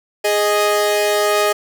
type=tone pair together; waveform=sawtooth; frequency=415.3 / 622.3 Hz; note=G#4 / D#5; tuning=0 / 0 cents; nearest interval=perfect fifth; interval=700 cents; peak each=-13 dBFS; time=0.24-1.53 s; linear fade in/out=10 ms; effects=none